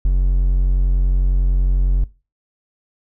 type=tone; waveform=triangle; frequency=45.48 Hz; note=F#1; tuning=29 cents flat; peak=-10 dBFS; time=0.05-2.04 s; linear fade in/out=0 ms; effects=noise-tail reverb RT60 0.3 s tail -20 dB re dry

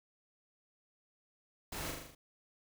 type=noise with echo; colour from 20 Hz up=pink; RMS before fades=-42 dBFS; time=1.72-1.91 s; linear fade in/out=5 ms; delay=40 ms; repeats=6; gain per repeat=-3 dB; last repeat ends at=2.15 s; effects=none

